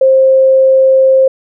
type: tone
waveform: sine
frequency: 529 Hz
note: C5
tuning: 19 cents sharp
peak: -4 dBFS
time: 0.01-1.28 s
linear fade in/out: 5 ms
effects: none